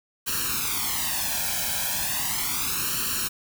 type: noise with flanger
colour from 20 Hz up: white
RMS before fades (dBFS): -27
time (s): 0.26-3.29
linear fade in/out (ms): 20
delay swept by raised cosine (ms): 0.7 to 1.27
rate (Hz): 0.36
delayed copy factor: +0.9
effects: none